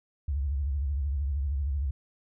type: tone with vibrato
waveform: sine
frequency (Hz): 70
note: C#2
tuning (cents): +18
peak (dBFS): -26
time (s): 0.28-1.91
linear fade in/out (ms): 5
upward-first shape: triangle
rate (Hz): 13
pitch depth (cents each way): 180
effects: none